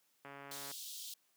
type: click train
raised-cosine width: 0.5 ms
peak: -35 dBFS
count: 66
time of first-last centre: 0.25-0.714 s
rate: 140 Hz
type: high-pass noise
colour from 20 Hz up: pink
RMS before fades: -47 dBFS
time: 0.51-1.14 s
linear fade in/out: 5 ms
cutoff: 3200 Hz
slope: 48 dB/octave
effects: white hiss -75 dBFS RMS until 1.36 s + high-pass 150 Hz 12 dB/octave